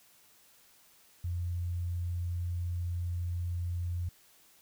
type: tone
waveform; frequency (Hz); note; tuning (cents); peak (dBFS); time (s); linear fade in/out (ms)
sine; 87.31; F2; 0; -31; 1.24-4.09; 5
effects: white hiss -62 dBFS RMS until 4.61 s